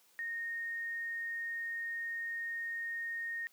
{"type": "tone", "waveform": "sine", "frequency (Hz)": 1851, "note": "A#6", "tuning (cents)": -13, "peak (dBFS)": -36, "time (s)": [0.19, 3.47], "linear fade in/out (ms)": 0, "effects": ["white hiss -67 dBFS RMS until 3.52 s", "high-pass 200 Hz 12 dB/octave"]}